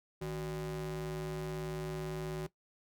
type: ring-modulated tone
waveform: square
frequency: 107.9 Hz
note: A2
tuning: 33 cents flat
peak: -34 dBFS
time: 0.21-2.47 s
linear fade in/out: 10 ms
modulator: 265 Hz
effects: noise-tail reverb RT60 0.1 s tail -17 dB re dry